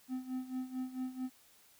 triangle tone with tremolo, 256.8 Hz, C4, 32 cents flat, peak -32 dBFS, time 0.08-1.3 s, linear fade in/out 50 ms, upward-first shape sine, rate 4.5 Hz, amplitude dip 80%, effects white hiss -64 dBFS RMS until 1.79 s

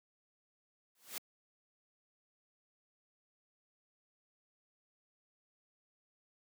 white noise with exponential growth, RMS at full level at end -38 dBFS, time 0.95-1.18 s, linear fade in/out 2 ms, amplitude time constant 48 ms, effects high-pass 200 Hz 12 dB/octave

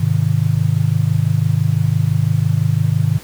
sine chord, Ab major, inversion none, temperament just, 103.83 / 129.78 / 155.74 Hz, Ab2 / C3 / Eb3, 0 / -14 / +2 cents, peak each -17 dBFS, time 0-3.19 s, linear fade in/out 10 ms, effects pink hiss -38 dBFS RMS until 3.23 s

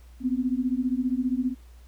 sine beating tone pair, 246.9 / 261.9 Hz, B3 / C4, 0 / +2 cents, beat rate 15 Hz, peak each -26 / -26 dBFS, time 0.2-1.55 s, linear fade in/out 50 ms, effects added 60 Hz sine -46 dBFS peak until 1.87 s + pink hiss -61 dBFS RMS until 1.87 s

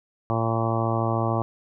harmonic tone, 113.8 Hz, A#2, 41 cents flat, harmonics 1 / 2 / 3 / 4 / 5 / 6 / 7 / 8 / 9 / 10, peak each -25 / -31 / -30 / -35 / -31 / -31 / -32 / -35 / -34 / -32 dBFS, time 0.3-1.42 s, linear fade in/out 0 ms, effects none

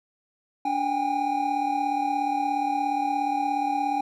triangle tone cluster, 290.1 / 777 / 814 Hz, D4 / G5 / G#5, -21 / -16 / -35 cents, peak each -29 / -27 / -23 dBFS, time 0.65-4.01 s, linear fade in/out 5 ms, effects none

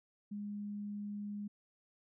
sine tone, 205.7 Hz, G#3, 16 cents flat, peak -39 dBFS, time 0.31-1.48 s, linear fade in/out 10 ms, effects none

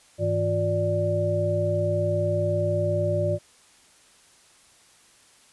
sine tone cluster, 102 / 162 / 356.7 / 586 Hz, G#2 / E3 / F4 / D5, -31 / -30 / +37 / -4 cents, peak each -26 / -30 / -31 / -24 dBFS, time 0.18-3.39 s, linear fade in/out 50 ms, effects white hiss -56 dBFS RMS until 5.52 s + resampled to 24000 Hz

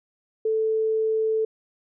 sine tone, 440 Hz, A4, in tune, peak -20 dBFS, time 0.45-1.45 s, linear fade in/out 5 ms, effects none

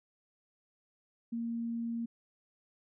sine tone, 232.2 Hz, A#3, 7 cents flat, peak -33 dBFS, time 1.32-2.06 s, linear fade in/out 10 ms, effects none

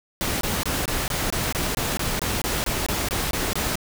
pink noise bursts, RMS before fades -25 dBFS, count 16, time 0.21-3.755 s, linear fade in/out 0 ms, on 200 ms, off 23 ms, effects none

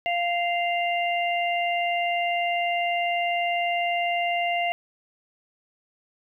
harmonic tone, 696 Hz, F5, 6 cents flat, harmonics 1 / 3 / 4, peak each -24 / -29 / -30 dBFS, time 0.06-4.72 s, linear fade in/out 0 ms, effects 10-bit

